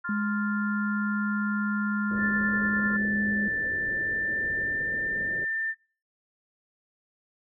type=harmonic tone; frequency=350 Hz; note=F4; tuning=4 cents sharp; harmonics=3 / 4 / 5; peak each=-40 / -31 / -41 dBFS; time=0.04-2.97 s; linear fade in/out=10 ms
type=tone; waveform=sine; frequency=207.7 Hz; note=G#3; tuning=in tune; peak=-26 dBFS; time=0.09-3.48 s; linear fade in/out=2 ms
type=low-pass noise; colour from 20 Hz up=white; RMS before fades=-41 dBFS; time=2.1-5.45 s; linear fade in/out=10 ms; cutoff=570 Hz; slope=48 dB/octave
type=tone with pitch glide; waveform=sine; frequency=1760 to 1788.7 Hz; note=A6 to A6; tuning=0 to +28 cents; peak=-26 dBFS; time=2.16-5.75 s; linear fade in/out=50 ms; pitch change=+28 cents; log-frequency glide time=3.09-5.1 s
effects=noise-tail reverb RT60 0.4 s tail -26 dB re dry